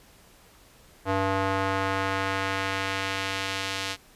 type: tone with band-pass filter sweep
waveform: square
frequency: 96.7 Hz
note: G2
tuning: 23 cents flat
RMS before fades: -28 dBFS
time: 1.05-3.97 s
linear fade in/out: 50 ms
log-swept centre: 840 to 3800 Hz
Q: 0.89
effects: pink hiss -55 dBFS RMS until 4.15 s + resampled to 32000 Hz